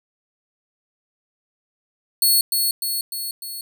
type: tone with echo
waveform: 10% pulse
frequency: 4380 Hz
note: C#8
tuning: 22 cents flat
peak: -7 dBFS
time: 2.22-2.41 s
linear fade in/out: 2 ms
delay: 300 ms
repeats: 4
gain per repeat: -4 dB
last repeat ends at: 3.61 s
effects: none